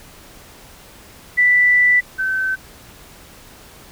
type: tone pair in turn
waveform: sine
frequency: 1975.5 / 1535.5 Hz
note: B6 / G6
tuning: 0 / -36 cents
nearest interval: major third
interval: 436 cents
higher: first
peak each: -10 / -17 dBFS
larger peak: first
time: 1.37-2.01 / 2.18-2.56 s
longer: first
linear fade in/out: 20 ms
effects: pink hiss -43 dBFS RMS until 3.91 s